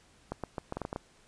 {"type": "clicks", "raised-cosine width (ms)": 1, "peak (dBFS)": -20, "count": 9, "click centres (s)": [0.32, 0.437, 0.582, 0.724, 0.77, 0.817, 0.851, 0.929, 0.961], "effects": ["pink hiss -62 dBFS RMS until 1.27 s", "resampled to 22050 Hz"]}